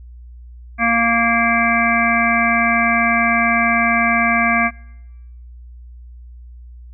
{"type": "harmonic tone", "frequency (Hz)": 232.2, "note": "A#3", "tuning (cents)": -7, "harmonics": [1, 3, 5, 7, 9, 10], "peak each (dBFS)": [-20, -20, -20, -20, -20, -20], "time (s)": [0.78, 4.71], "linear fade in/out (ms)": 50, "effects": ["noise-tail reverb RT60 1.0 s tail -26 dB re dry", "added 60 Hz sine -35 dBFS peak until 6.93 s"]}